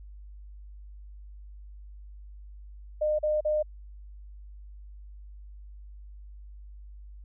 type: tone bursts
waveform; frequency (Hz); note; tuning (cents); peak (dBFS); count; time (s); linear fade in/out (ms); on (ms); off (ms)
sine; 608; D#5; -40; -23; 3; 3.01-3.628; 10; 180; 39
effects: added 50 Hz sine -43 dBFS peak until 7.24 s